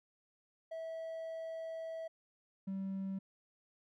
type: tone pair in turn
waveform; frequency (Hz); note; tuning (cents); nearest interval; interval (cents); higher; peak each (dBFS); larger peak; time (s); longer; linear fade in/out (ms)
triangle; 651 / 192.93; E5 / G3; -22 / -27; octave + major sixth; 2105; first; -38 / -34; second; 0.71-2.08 / 2.67-3.19; first; 10
effects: tanh soft clip ceiling -31 dBFS